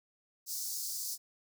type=high-pass noise; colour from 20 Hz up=pink; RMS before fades=-38 dBFS; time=0.46-1.18 s; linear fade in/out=50 ms; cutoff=4700 Hz; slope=48 dB/octave; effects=none